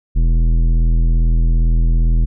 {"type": "tone with tanh clipping", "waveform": "triangle", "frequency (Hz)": 41.2, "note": "E1", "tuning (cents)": 0, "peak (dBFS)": -12, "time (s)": [0.15, 2.26], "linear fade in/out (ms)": 20, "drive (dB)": 16, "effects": []}